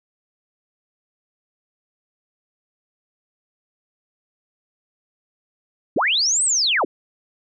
sine linear two-way sweep, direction up then down, 152.6 to 8520 to 214.7 Hz, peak -16 dBFS, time 5.96-6.85 s, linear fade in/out 5 ms, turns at 6.44 s, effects none

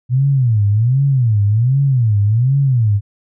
sine tone with vibrato, 119.2 Hz, A#2, 39 cents sharp, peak -10 dBFS, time 0.09-3.01 s, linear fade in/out 50 ms, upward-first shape sine, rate 1.3 Hz, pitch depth 280 cents each way, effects none

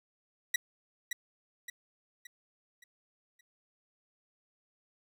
sawtooth tone with echo, 1936 Hz, B6, 35 cents flat, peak -22 dBFS, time 0.54-0.56 s, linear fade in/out 5 ms, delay 570 ms, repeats 5, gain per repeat -7 dB, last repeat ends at 3.41 s, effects none

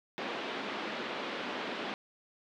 pink band-pass noise, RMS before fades -38 dBFS, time 0.18-1.94 s, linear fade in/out 0 ms, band 230 to 3700 Hz, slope 24 dB/octave, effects none

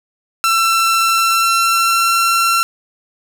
sawtooth tone with pitch glide, 1343 to 1357.8 Hz, E6 to F6, +32 to -49 cents, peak -8 dBFS, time 0.44-2.63 s, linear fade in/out 0 ms, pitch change +19 cents, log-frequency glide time 1-2.16 s, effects none

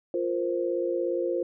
sine chord, F suspended fourth, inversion none, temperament equal, 349.2 / 466.2 / 523.3 Hz, F4 / Bb4 / C5, 0 / 0 / 0 cents, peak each -28 / -32 / -29 dBFS, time 0.14-1.43 s, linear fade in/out 2 ms, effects none

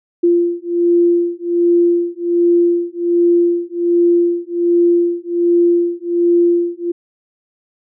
sine beating tone pair, 345 / 346.3 Hz, F4 / F4, -21 / -15 cents, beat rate 1.3 Hz, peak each -14 dBFS, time 0.23-6.92 s, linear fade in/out 10 ms, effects none

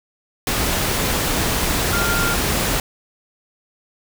sine tone in noise, 1396.9 Hz, F6, in tune, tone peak -21 dBFS, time 1.93-2.34 s, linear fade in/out 2 ms, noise pink, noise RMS -20 dBFS, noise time 0.47-2.8 s, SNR -4 dB, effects none

